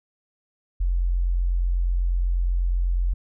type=tone; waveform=sine; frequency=44.08 Hz; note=F1; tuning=17 cents sharp; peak=-19 dBFS; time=0.8-3.14 s; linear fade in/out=10 ms; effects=none